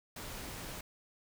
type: noise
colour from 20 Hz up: pink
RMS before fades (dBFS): -44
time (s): 0.16-0.81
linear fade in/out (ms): 5
effects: none